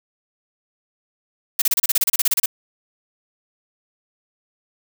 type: noise bursts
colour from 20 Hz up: blue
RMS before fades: -17 dBFS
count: 15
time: 1.59-2.459 s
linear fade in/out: 5 ms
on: 29 ms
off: 31 ms
effects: none